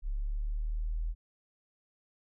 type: linear sweep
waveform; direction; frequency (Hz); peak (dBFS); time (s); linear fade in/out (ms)
sine; up; 34.65 to 41.03; -30; 0.02-1.15; 50
effects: none